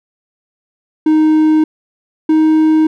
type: tone pair in turn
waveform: triangle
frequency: 311.1 / 313.6 Hz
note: D#4 / D#4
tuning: 0 / +14 cents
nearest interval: unison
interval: 14 cents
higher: second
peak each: -5 dBFS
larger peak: neither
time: 1.06-1.64 / 2.29-2.87 s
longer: neither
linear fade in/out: 5 ms
effects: none